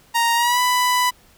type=tone with pitch glide; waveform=sawtooth; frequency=932.3 to 993.5 Hz; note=A#5 to B5; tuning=0 to +10 cents; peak=-12 dBFS; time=0.14-1.11 s; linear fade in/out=20 ms; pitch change=+110 cents; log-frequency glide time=0.35-0.6 s; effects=pink hiss -53 dBFS RMS until 1.37 s